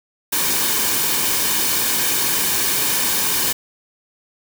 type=noise with comb filter; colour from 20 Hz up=white; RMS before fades=-19 dBFS; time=0.32-3.53 s; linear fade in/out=10 ms; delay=1.5 ms; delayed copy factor=-0.5; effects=none